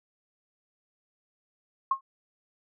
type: tone with exponential decay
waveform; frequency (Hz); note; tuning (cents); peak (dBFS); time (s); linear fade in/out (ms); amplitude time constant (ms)
sine; 1076; C6; +48; -18; 1.91-2.01; 5; 20
effects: none